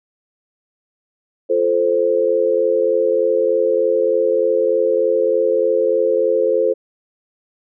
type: chord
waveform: sine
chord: F major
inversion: none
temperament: equal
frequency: 349.2 / 440 / 523.3 Hz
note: F4 / A4 / C5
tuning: 0 / 0 / 0 cents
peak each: -22 / -17 / -16 dBFS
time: 1.49-6.74 s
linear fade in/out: 20 ms
effects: none